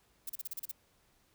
violet noise bursts, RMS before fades -39 dBFS, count 8, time 0.27-0.715 s, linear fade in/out 5 ms, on 25 ms, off 35 ms, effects pink hiss -70 dBFS RMS until 1.34 s

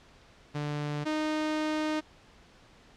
sawtooth tone pair in turn, 147.5 / 308.3 Hz, D3 / D#4, +8 / -16 cents, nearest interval octave + minor second, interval 1276 cents, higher second, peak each -27 / -24 dBFS, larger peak second, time 0.54-1.05 / 1.05-2.01 s, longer second, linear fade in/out 20 ms, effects pink hiss -57 dBFS RMS until 2.96 s + low-pass 5000 Hz 12 dB/octave

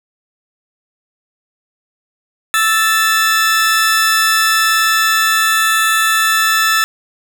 sawtooth tone pair together, 1318.5 / 1758.1 Hz, E6 / A6, 0 / -2 cents, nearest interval perfect fourth, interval 498 cents, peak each -10 dBFS, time 2.54-6.84 s, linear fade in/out 0 ms, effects none

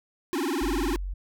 square tone with vibrato, 313.1 Hz, D#4, 11 cents sharp, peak -26 dBFS, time 0.33-0.96 s, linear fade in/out 0 ms, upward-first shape sine, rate 20 Hz, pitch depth 290 cents each way
sine tone, 46.25 Hz, F#1, in tune, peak -29 dBFS, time 0.61-1.14 s, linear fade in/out 10 ms
effects none

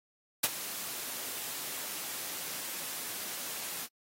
white noise with ADSR envelope, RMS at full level -24 dBFS, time 0.43-3.88 s, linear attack 10 ms, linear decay 37 ms, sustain -15 dB, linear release 43 ms, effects high-pass 150 Hz 12 dB/octave + AAC 48 kbps

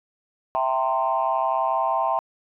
sine chord, C dominant seventh, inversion first, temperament equal with one note detuned, 659.3 / 784 / 915.8 / 1046.5 Hz, E5 / G5 / Bb5 / C6, 0 / 0 / -31 / 0 cents, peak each -25 dBFS, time 0.55-2.19 s, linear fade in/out 0 ms, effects tanh soft clip ceiling -11 dBFS

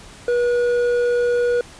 triangle tone with hard clipping, 483.5 Hz, B4, 37 cents flat, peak -17 dBFS, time 0.28-1.61 s, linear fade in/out 2 ms, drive 9 dB, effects pink hiss -42 dBFS RMS until 1.79 s + resampled to 22050 Hz

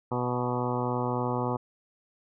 harmonic tone with a mistuned harmonic, 123.47 Hz, B2, in tune, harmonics 1 / 2 / 3 / 4 / 5 / 6 / 7 / 8 / 9 / 10, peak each -32 / -33 / -35 / -34 / -40 / -38 / -35 / -37 / -38 / -42 dBFS, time 0.11-1.57 s, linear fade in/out 10 ms, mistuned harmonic 8, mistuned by -17 cents, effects none

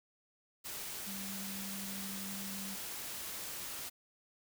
sine tone in noise, 196 Hz, G3, in tune, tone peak -44 dBFS, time 1.06-2.76 s, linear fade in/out 20 ms, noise white, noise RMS -43 dBFS, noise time 0.64-3.9 s, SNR -4 dB, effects none

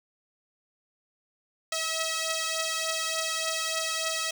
5% pulse beating tone pair, 644 / 647.4 Hz, E5 / E5, -41 / -31 cents, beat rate 3.4 Hz, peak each -18 / -22 dBFS, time 1.72-4.31 s, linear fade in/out 5 ms, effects none

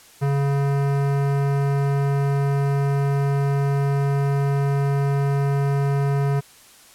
sine tone with hard clipping, 140 Hz, C#3, 18 cents sharp, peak -20 dBFS, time 0.21-6.41 s, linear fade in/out 20 ms, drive 18 dB, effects white hiss -49 dBFS RMS until 6.94 s + low-pass 12000 Hz 12 dB/octave

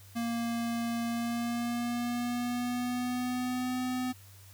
square tone with pitch glide, 233.4 to 253.1 Hz, A#3 to B3, +2 to +43 cents, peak -31 dBFS, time 0.15-4.13 s, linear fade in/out 20 ms, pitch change +141 cents, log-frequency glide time 1.07-3.8 s, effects added 97 Hz sine -52 dBFS peak until 4.53 s + white hiss -57 dBFS RMS until 4.53 s

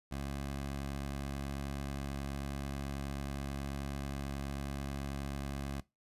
15% pulse tone with vibrato, 69.3 Hz, C#2, in tune, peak -31 dBFS, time 0.11-5.81 s, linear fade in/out 10 ms, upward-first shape sine, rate 13 Hz, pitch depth 16 cents each way, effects noise-tail reverb RT60 0.2 s tail -19 dB re dry + resampled to 32000 Hz

